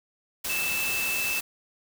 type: tone in noise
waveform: sine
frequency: 2637 Hz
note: E7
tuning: in tune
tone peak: -27 dBFS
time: 0.49-1.4 s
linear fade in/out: 10 ms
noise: white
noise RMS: -31 dBFS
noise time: 0.44-1.41 s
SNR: +1 dB
effects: none